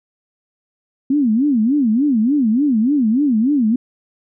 sine tone with vibrato, 252.2 Hz, B3, 36 cents sharp, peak -12 dBFS, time 1.1-3.76 s, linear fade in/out 5 ms, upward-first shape sine, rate 3.4 Hz, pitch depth 290 cents each way, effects none

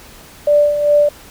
sine tone with tremolo, 587.3 Hz, D5, in tune, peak -7 dBFS, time 0.47-1.09 s, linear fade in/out 5 ms, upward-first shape sine, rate 2.5 Hz, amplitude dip 60%, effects pink hiss -40 dBFS RMS until 1.3 s

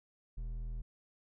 sine tone with hard clipping, 40.4 Hz, E1, 34 cents flat, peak -39 dBFS, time 0.37-0.82 s, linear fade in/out 10 ms, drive 7 dB, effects none

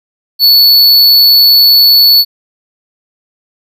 square tone, 4435 Hz, C#8, in tune, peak -3 dBFS, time 0.39-2.25 s, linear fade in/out 50 ms, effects none

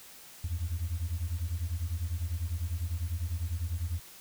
sine beating tone pair, 79.2 / 89.2 Hz, D#2 / F2, +31 / +37 cents, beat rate 10 Hz, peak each -32 / -32 dBFS, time 0.44-4 s, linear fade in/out 5 ms, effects tanh soft clip ceiling -26 dBFS + white hiss -51 dBFS RMS until 4.2 s

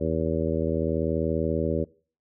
harmonic tone, 80.5 Hz, E2, 41 cents flat, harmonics 1 / 2 / 3 / 4 / 5 / 6 / 7, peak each -31 / -31 / -31 / -31 / -31 / -31 / -31 dBFS, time 0-1.85 s, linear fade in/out 20 ms, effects noise-tail reverb RT60 0.4 s tail -21 dB re dry

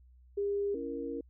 sine tone, 403.5 Hz, G#4, 50 cents flat, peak -29 dBFS, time 0.37-0.75 s, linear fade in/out 10 ms
sine chord, A# diminished, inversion first, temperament just, 279.7 / 335.6 / 466.2 Hz, C#4 / E4 / A#4, +16 / +31 / 0 cents, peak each -39 / -41 / -38 dBFS, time 0.74-1.21 s, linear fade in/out 5 ms
effects added 62 Hz sine -56 dBFS peak until 1.29 s

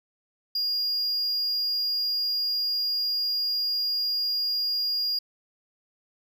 triangle tone, 4838 Hz, D#8, 49 cents flat, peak -23 dBFS, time 0.55-5.19 s, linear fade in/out 5 ms, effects none

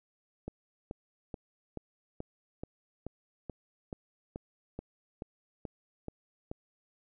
click train, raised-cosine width 2 ms, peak -25 dBFS, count 15, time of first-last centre 0.48-6.514 s, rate 2.32 Hz, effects none

